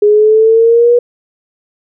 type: exponential sweep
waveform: sine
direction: up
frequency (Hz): 413.2 to 485.1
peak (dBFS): -4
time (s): 0.02-0.99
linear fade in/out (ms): 5
effects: none